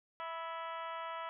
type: harmonic tone with a mistuned harmonic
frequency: 328.7 Hz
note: E4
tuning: 5 cents flat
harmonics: 2 / 3 / 4 / 5 / 6 / 7 / 8 / 9 / 10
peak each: -46 / -43 / -44 / -55 / -52 / -57 / -58 / -57 / -58 dBFS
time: 0.2-1.29 s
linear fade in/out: 0 ms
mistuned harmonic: 5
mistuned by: +42 cents
effects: none